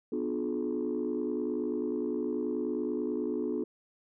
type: chord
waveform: sine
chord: B diminished seventh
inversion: none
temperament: just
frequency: 246.9 / 296.3 / 355.6 / 426.7 Hz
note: B3 / D4 / F4 / Ab4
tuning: 0 / +15 / +31 / +47 cents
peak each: -34 dBFS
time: 0.12-3.64 s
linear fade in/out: 5 ms
effects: tanh soft clip ceiling -23 dBFS